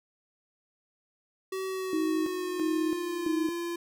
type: tone with pitch glide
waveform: square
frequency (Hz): 380 to 342.5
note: F#4 to F4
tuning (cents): +46 to -34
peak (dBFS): -32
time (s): 1.52-3.76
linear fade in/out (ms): 5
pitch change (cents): -180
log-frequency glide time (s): 1.66-3.41
type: tone with tremolo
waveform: sine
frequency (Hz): 316.9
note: D#4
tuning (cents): +32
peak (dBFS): -26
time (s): 1.93-3.49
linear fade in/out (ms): 2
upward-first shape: square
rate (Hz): 1.5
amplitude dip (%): 75
effects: none